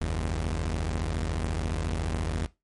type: tone pair together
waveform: sawtooth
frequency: 47.04 / 79.8 Hz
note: F#1 / D#2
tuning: +29 / +44 cents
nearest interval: major sixth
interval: 915 cents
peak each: -26 dBFS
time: 0.01-2.46 s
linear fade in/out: 0 ms
effects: noise-tail reverb RT60 0.2 s tail -17 dB re dry + MP3 48 kbps